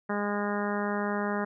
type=harmonic tone; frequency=205.1 Hz; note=G#3; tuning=21 cents flat; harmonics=1 / 2 / 3 / 4 / 5 / 6 / 7 / 8 / 9; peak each=-31 / -34 / -36 / -37 / -38 / -39 / -39 / -40 / -41 dBFS; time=0.09-1.45 s; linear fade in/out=10 ms; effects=none